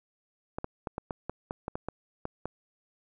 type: clicks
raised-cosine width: 1 ms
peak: -19 dBFS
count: 12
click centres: 0.585 / 0.644 / 0.872 / 0.981 / 1.108 / 1.296 / 1.509 / 1.681 / 1.755 / 1.886 / 2.254 / 2.456 s
effects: none